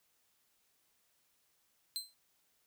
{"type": "tone with exponential decay", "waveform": "sawtooth", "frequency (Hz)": 4106, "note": "C8", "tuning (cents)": -33, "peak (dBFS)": -30, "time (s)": [1.96, 2.14], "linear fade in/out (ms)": 0, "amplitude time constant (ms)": 39, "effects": ["white hiss -75 dBFS RMS until 2.66 s"]}